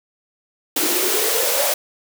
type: noise with high-pass filter sweep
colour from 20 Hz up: white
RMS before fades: -19 dBFS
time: 0.76-1.74 s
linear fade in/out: 5 ms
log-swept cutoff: 310 to 600 Hz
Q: 9.2
effects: none